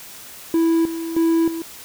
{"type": "tone with tremolo", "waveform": "triangle", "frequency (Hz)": 329.6, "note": "E4", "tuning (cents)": 0, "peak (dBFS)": -12, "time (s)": [0.54, 1.62], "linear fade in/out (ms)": 2, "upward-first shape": "square", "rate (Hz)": 1.6, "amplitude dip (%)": 70, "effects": ["white hiss -39 dBFS RMS until 1.84 s"]}